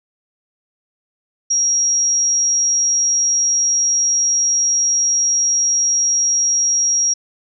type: tone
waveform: sine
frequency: 5650 Hz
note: F8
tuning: 19 cents sharp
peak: -13 dBFS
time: 1.5-7.14 s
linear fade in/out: 10 ms
effects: none